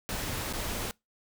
pink noise with dropouts, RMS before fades -34 dBFS, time 0.09-0.91 s, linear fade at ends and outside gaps 0 ms, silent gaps 0.527-0.535 s, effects noise-tail reverb RT60 0.2 s tail -24 dB re dry

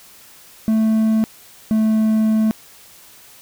triangle tone pair in turn, 220 / 218.5 Hz, A3 / A3, 0 / -12 cents, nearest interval unison, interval 12 cents, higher first, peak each -11 dBFS, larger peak neither, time 0.68-1.24 / 1.71-2.51 s, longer second, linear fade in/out 0 ms, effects white hiss -45 dBFS RMS until 3.41 s

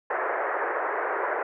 pink band-pass noise, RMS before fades -28 dBFS, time 0.1-1.43 s, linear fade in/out 5 ms, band 390 to 1900 Hz, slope 48 dB/octave, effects none

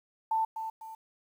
sine tone with echo, 888 Hz, A5, 16 cents sharp, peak -25 dBFS, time 0.31-0.45 s, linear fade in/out 5 ms, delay 250 ms, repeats 2, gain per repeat -8 dB, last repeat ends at 0.95 s, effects 10-bit

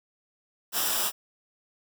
white noise with comb filter, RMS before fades -27 dBFS, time 0.72-1.12 s, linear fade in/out 50 ms, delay 0.46 ms, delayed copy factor -0.65, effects none

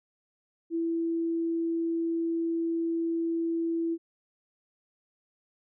sine tone, 332.1 Hz, E4, 13 cents sharp, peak -26 dBFS, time 0.7-3.98 s, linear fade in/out 50 ms, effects none

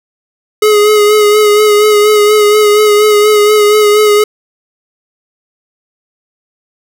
square tone with vibrato, 420.4 Hz, G#4, 21 cents sharp, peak -5 dBFS, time 0.62-4.24 s, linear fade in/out 5 ms, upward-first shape sine, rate 4.2 Hz, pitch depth 29 cents each way, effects none

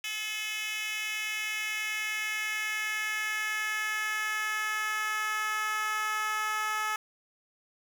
10% pulse tone with high-pass filter sweep, 429.4 Hz, A4, 42 cents flat, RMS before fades -32 dBFS, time 0.04-6.96 s, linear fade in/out 2 ms, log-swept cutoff 2800 to 1100 Hz, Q 2.2, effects none

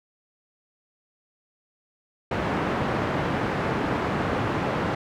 pink band-pass noise, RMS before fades -26 dBFS, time 2.31-4.95 s, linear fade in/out 5 ms, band 120 to 1600 Hz, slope 12 dB/octave, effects none

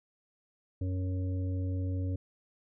harmonic tone, 92.5 Hz, F#2, in tune, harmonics 1 / 3 / 5 / 6, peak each -30 / -39 / -48 / -49 dBFS, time 0.81-2.16 s, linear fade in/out 5 ms, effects none

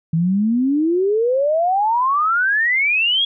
sine exponential sweep, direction up, 158.2 to 3364 Hz, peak -14 dBFS, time 0.13-3.25 s, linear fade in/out 5 ms, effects none

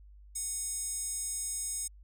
square tone with high-pass filter, 740 Hz, F#5, in tune, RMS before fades -36 dBFS, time 0.35-1.88 s, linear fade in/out 10 ms, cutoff 7700 Hz, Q 7.8, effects added 50 Hz sine -51 dBFS peak until 2.03 s

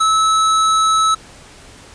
square tone, 1300 Hz, E6, 24 cents flat, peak -12 dBFS, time 0-1.15 s, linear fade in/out 10 ms, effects pink hiss -41 dBFS RMS until 1.94 s + resampled to 22050 Hz

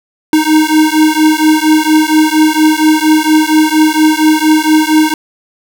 square beating tone pair, 308.8 / 313.1 Hz, D#4 / D#4, -13 / +11 cents, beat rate 4.3 Hz, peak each -10 dBFS, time 0.33-5.14 s, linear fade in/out 2 ms, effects none

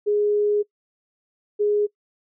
sine tone pair in turn, 415.3 / 415.3 Hz, G#4 / G#4, 0 / 0 cents, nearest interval unison, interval 0 cents, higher neither, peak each -17 dBFS, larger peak neither, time 0.06-0.63 / 1.59-1.87 s, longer first, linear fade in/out 20 ms, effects noise-tail reverb RT60 0.1 s tail -23 dB re dry

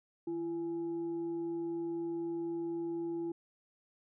sine tone with frequency modulation, 338 Hz, E4, 43 cents sharp, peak -34 dBFS, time 0.27-3.32 s, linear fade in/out 5 ms, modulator 496 Hz, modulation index 0.24, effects none

